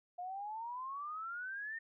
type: exponential sweep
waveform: sine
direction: up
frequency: 703 to 1842 Hz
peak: -40 dBFS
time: 0.18-1.79 s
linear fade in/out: 10 ms
effects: none